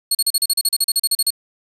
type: tone bursts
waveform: 20% pulse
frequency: 4341 Hz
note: C#8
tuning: 37 cents flat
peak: -8 dBFS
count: 16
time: 0.11-1.305 s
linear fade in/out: 5 ms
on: 40 ms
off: 37 ms
effects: resampled to 32000 Hz + 7-bit